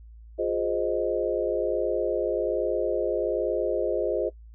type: chord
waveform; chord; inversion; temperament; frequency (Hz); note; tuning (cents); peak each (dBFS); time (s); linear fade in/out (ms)
sine; F minor seventh; none; equal with one note detuned; 354.1 / 415.3 / 523.3 / 622.3; F4 / Ab4 / C5 / Eb5; +24 / 0 / 0 / 0; -29; 0.38-4.3; 20
effects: noise-tail reverb RT60 0.1 s tail -21 dB re dry + added 56 Hz sine -44 dBFS peak until 4.54 s